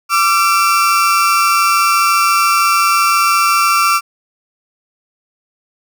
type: tone pair together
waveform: 35% pulse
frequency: 1171 / 1356.8 Hz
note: D6 / E6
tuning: -5 / +50 cents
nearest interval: minor third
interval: 255 cents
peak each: -11 dBFS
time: 0.09-4.01 s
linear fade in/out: 50 ms
effects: none